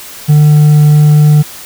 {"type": "tone with hard clipping", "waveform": "triangle", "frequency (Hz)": 149.7, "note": "D3", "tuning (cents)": 33, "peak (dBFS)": -3, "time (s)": [0.28, 1.43], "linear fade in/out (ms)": 20, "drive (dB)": 5, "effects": ["white hiss -29 dBFS RMS until 1.65 s"]}